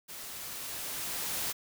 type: noise with level ramp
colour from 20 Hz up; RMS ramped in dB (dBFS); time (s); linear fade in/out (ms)
white; -44 to -33; 0.08-1.53; 20
effects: none